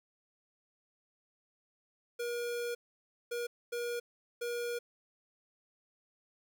square tone bursts at uneven times, 477.6 Hz, A#4, 42 cents sharp, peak -35 dBFS, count 4, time 2.19-2.75 / 3.31-3.47 / 3.72-4 / 4.41-4.79 s, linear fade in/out 10 ms, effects 11-bit

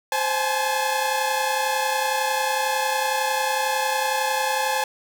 sawtooth tone cluster, 523 / 830 / 861 Hz, C5 / G#5 / A5, -1 / -1 / -38 cents, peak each -23 / -23 / -20 dBFS, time 0.12-4.84 s, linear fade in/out 2 ms, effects none

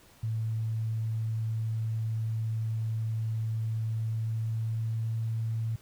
sine tone with pitch glide, 111.4 to 112.56 Hz, A2 to A2, +22 to +40 cents, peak -28 dBFS, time 0.23-5.76 s, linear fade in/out 5 ms, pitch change +18 cents, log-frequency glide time 3.9-5.17 s, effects pink hiss -58 dBFS RMS until 5.81 s

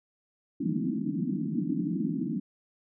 white band-pass noise, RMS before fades -30 dBFS, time 0.6-2.4 s, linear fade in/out 5 ms, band 150 to 320 Hz, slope 96 dB/octave, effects none

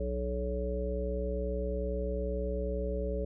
harmonic tone with a mistuned harmonic, 61.2 Hz, B1, 15 cents flat, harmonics 1 / 3 / 5 / 7 / 9, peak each -33 / -40 / -45 / -37 / -37 dBFS, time 0-3.25 s, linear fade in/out 5 ms, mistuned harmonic 9, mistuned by +26 cents, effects none

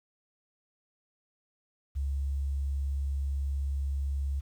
sine tone, 69.3 Hz, C#2, in tune, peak -28 dBFS, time 1.95-4.41 s, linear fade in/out 20 ms, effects 10-bit

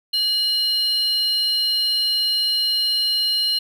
triangle tone pair together, 2915 / 4167 Hz, F#7 / C8, -26 / -8 cents, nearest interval tritone, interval 618 cents, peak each -20 / -16 dBFS, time 0.13-3.59 s, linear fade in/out 10 ms, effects tanh soft clip ceiling -14 dBFS

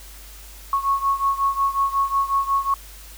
sine beating tone pair, 1100 / 1105.5 Hz, C#6 / C#6, -14 / -5 cents, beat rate 5.5 Hz, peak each -20 / -23 dBFS, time 0.73-2.74 s, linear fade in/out 2 ms, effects added 50 Hz sine -41 dBFS peak until 3.17 s + white hiss -44 dBFS RMS until 3.17 s

